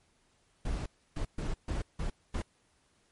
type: noise bursts at uneven times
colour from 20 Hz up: brown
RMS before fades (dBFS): -33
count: 6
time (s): 0.65-0.86 / 1.16-1.25 / 1.38-1.54 / 1.68-1.82 / 1.99-2.1 / 2.34-2.42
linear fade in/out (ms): 5
effects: pink hiss -70 dBFS RMS until 3.11 s + MP3 48 kbps